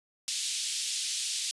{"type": "band-pass noise", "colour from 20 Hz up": "pink", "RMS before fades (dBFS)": -33, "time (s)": [0.28, 1.51], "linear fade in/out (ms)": 0, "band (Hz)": [3200, 9700], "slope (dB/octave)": 24, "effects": ["resampled to 24000 Hz"]}